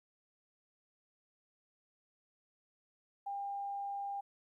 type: tone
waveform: sine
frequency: 800 Hz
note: G5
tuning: 35 cents sharp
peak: -37 dBFS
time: 3.26-4.21 s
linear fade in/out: 10 ms
effects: 13-bit